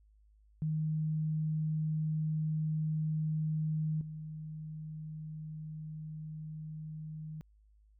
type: tone with level steps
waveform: sine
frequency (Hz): 155.56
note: D#3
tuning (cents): 0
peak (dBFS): -30 / -40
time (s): 0.62-7.41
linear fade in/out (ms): 0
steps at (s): 4.01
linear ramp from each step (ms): 2
effects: added 52 Hz sine -61 dBFS peak until 7.99 s